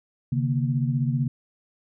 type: tone cluster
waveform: sine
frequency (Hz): 133.8 / 149.4 / 233.9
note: C3 / D3 / A#3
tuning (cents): +39 / +30 / +6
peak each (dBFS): -23 / -27 / -28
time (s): 0.32-1.28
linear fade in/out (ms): 5
effects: none